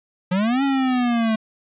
square linear two-way sweep, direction up then down, 175.7 to 278.7 to 217.1 Hz, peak -18 dBFS, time 0.31-1.36 s, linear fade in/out 10 ms, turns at 0.63 s, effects resampled to 8000 Hz + 9-bit

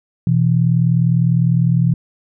sine tone pair together, 125.6 / 165.52 Hz, B2 / E3, +30 / +7 cents, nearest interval perfect fourth, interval 477 cents, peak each -14 dBFS, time 0.27-1.94 s, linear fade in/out 2 ms, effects none

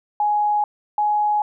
sine tone pair in turn, 835 / 838 Hz, G#5 / G#5, +9 / +15 cents, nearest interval unison, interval 6 cents, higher second, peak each -16 dBFS, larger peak neither, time 0.2-0.64 / 0.98-1.42 s, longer neither, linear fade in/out 2 ms, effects none

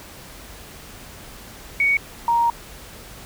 sine tone pair in turn, 2236 / 936.6 Hz, C#7 / A#5, +14 / +8 cents, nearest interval octave + minor third, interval 1506 cents, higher first, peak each -15 dBFS, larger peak neither, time 1.8-1.97 / 2.28-2.5 s, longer second, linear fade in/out 2 ms, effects added 50 Hz sine -50 dBFS peak until 3.25 s + pink hiss -41 dBFS RMS until 3.25 s

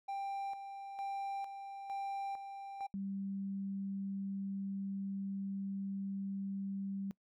triangle tone with tremolo, 790 Hz, G5, 13 cents sharp, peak -35 dBFS, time 0.08-2.87 s, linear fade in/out 10 ms, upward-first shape square, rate 1.1 Hz, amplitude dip 55%
sine tone, 196 Hz, G3, in tune, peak -37 dBFS, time 2.94-7.11 s, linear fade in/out 0 ms
effects noise-tail reverb RT60 0.1 s tail -23 dB re dry

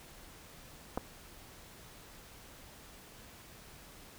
clicks, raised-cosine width 1 ms, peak -19 / -26 dBFS, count 2, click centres 0.975 / 0.979 s, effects pink hiss -54 dBFS RMS until 4.18 s

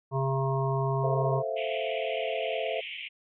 harmonic tone, 134.7 Hz, C#3, 49 cents flat, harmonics 1 / 3 / 5 / 7 / 8, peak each -27 / -32 / -34 / -35 / -36 dBFS, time 0.11-1.43 s, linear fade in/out 50 ms
sine chord, F major seventh, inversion first, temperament equal, 440 / 523.3 / 659.3 / 698.5 Hz, A4 / C5 / E5 / F5, 0 / 0 / 0 / 0 cents, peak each -35 / -34 / -32 / -38 dBFS, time 1.03-2.81 s, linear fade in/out 10 ms
pink band-pass noise, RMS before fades -39 dBFS, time 1.56-3.09 s, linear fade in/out 20 ms, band 2100 to 3200 Hz, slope 96 dB/octave
effects none

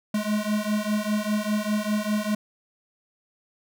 square beating tone pair, 208.8 / 213.8 Hz, G#3 / A3, +10 / -49 cents, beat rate 5 Hz, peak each -27 / -27 dBFS, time 0.14-2.35 s, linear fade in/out 5 ms, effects none

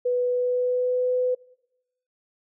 sine tone with pitch glide, 493.9 to 502.2 Hz, B4 to B4, 0 to +29 cents, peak -20 dBFS, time 0.05-1.35 s, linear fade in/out 10 ms, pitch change +29 cents, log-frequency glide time 0.27-1.14 s, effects noise-tail reverb RT60 0.9 s tail -23 dB re dry

